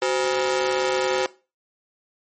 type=ring-modulated tone; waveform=sawtooth; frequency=446.2 Hz; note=A4; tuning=24 cents sharp; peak=-13 dBFS; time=0.02-1.26 s; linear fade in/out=0 ms; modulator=71.2 Hz; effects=noise-tail reverb RT60 0.3 s tail -18 dB re dry + MP3 32 kbps